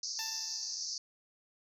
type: band-pass noise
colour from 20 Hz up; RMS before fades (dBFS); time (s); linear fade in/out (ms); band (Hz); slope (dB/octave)
white; -39; 0.03-0.98; 2; 4500 to 6300; 96
type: tone with exponential decay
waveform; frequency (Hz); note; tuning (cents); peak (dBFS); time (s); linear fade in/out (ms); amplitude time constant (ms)
10% pulse; 889; A5; +18; -30; 0.19-0.93; 1; 160
effects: none